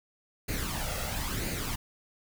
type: noise with flanger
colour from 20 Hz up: pink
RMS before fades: -33 dBFS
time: 0.48-1.76 s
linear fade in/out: 10 ms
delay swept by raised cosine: 0.44 to 1.54 ms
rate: 1 Hz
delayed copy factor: +0.6
effects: none